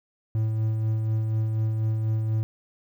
triangle tone with tremolo, 110 Hz, A2, in tune, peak -19 dBFS, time 0.35-2.43 s, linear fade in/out 0 ms, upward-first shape sine, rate 4.1 Hz, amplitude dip 30%, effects 10-bit

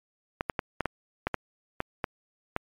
clicks, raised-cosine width 0.5 ms, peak -12 dBFS, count 10, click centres 0.409 / 0.498 / 0.592 / 0.807 / 0.857 / 1.27 / 1.343 / 1.804 / 2.042 / 2.564 s, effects MP3 96 kbps

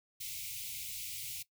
white band-stop noise, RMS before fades -42 dBFS, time 0.2-1.43 s, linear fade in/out 10 ms, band 150 to 2100 Hz, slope 96 dB/octave, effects noise-tail reverb RT60 0.1 s tail -18 dB re dry

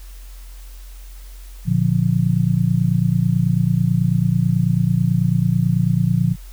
sine chord, Bb major, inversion none, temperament just, 116.54 / 145.68 / 174.81 Hz, Bb2 / D3 / F3, 0 / -14 / +2 cents, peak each -19 / -19 / -18 dBFS, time 1.65-6.36 s, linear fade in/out 50 ms, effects added 44 Hz sine -34 dBFS peak until 6.52 s + white hiss -48 dBFS RMS until 6.52 s

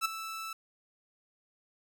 sawtooth tone with ADSR envelope, 1318.5 Hz, E6, in tune, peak -21 dBFS, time 0.01-0.53 s, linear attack 42 ms, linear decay 10 ms, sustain -13 dB, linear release 3 ms, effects none

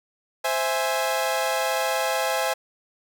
sawtooth chord, C augmented, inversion none, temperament equal, 523.3 / 659.3 / 830.6 Hz, C5 / E5 / G#5, 0 / 0 / 0 cents, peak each -23 dBFS, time 0.44-2.54 s, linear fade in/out 10 ms, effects none

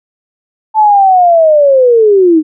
sine linear sweep, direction down, 880 to 301 Hz, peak -3 dBFS, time 0.74-2.43 s, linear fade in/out 50 ms, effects none

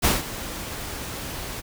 pink noise with ADSR envelope, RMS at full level -18 dBFS, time 0.02-1.62 s, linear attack 30 ms, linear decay 170 ms, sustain -15 dB, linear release 30 ms, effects none

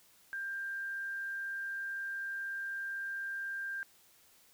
sine tone, 1589 Hz, G6, 23 cents sharp, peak -36 dBFS, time 0.33-3.83 s, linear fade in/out 0 ms, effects white hiss -64 dBFS RMS until 4.53 s

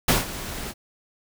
pink noise with ADSR envelope, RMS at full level -17 dBFS, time 0.08-0.74 s, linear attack 6 ms, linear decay 160 ms, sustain -16 dB, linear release 46 ms, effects none

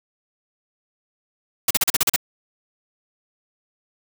white noise bursts, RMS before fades -17 dBFS, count 8, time 1.68-2.162 s, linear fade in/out 5 ms, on 27 ms, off 38 ms, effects none

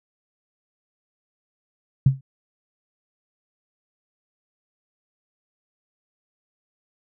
sine tone with exponential decay, 134 Hz, C3, 42 cents sharp, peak -8 dBFS, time 2.06-2.21 s, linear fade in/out 5 ms, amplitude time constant 32 ms, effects none

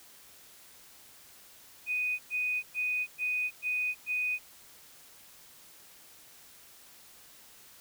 sine tone bursts, 2489 Hz, D#7, in tune, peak -28 dBFS, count 6, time 1.86-4.39 s, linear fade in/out 50 ms, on 330 ms, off 110 ms, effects white hiss -55 dBFS RMS until 7.8 s

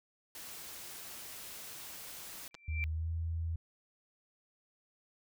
white noise, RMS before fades -47 dBFS, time 0.35-2.48 s, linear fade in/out 2 ms
sine tone with exponential growth, 2349 Hz, D7, in tune, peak -32 dBFS, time 2.51-2.84 s, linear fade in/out 0 ms, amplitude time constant 71 ms
clicks, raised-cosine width 0.2 ms, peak -30 / -30 dBFS, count 2, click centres 2.544 / 2.55 s
sine tone with pitch glide, 77.78 to 82.41 Hz, D#2 to E2, 0 to 0 cents, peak -33 dBFS, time 2.68-3.56 s, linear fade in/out 5 ms, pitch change +100 cents, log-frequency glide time 2.85-3.1 s
effects none

